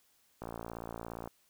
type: click train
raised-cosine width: 1 ms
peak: -27 dBFS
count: 50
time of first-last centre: 0.42-1.275 s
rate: 57.3 Hz
effects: white hiss -70 dBFS RMS until 1.49 s